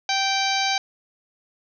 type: harmonic tone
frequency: 780 Hz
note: G5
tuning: 9 cents flat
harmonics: 1 / 2 / 3 / 4 / 5 / 6 / 7 / 8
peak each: -24 / -30 / -27 / -31 / -28 / -29 / -35 / -33 dBFS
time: 0.09-0.78 s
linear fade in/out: 2 ms
effects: none